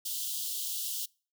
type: high-pass noise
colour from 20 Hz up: white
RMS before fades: -35 dBFS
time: 0.05-1.06 s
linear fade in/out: 10 ms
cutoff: 2900 Hz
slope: 96 dB/octave
effects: noise-tail reverb RT60 0.4 s tail -26 dB re dry